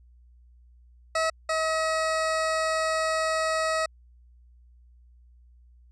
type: tone pair in turn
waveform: 20% pulse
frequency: 644 / 638.4 Hz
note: E5 / D#5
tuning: -41 / +44 cents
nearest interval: unison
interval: 15 cents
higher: first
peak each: -18 / -19 dBFS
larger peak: first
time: 1.15-1.3 / 1.49-3.86 s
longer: second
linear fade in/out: 5 ms
effects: added 60 Hz sine -52 dBFS peak until 5.91 s + resampled to 22050 Hz